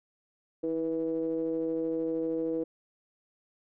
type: ring-modulated tone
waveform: triangle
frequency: 82.5 Hz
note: E2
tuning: 2 cents sharp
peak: -23 dBFS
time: 0.63-2.64 s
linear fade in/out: 10 ms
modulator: 406 Hz
effects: none